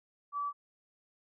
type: tone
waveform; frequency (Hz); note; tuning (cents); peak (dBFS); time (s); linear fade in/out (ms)
sine; 1152; D6; -34; -32; 0.32-0.53; 50
effects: none

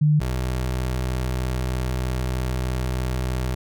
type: tone pair in turn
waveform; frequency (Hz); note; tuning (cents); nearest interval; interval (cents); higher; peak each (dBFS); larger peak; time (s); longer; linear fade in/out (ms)
sine / 25% pulse; 150.3 / 63.19; D3 / B1; +40 / +40; octave + minor third; 1500; first; -14 / -19; first; 0.01-0.2 / 0.2-3.55; second; 10
effects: none

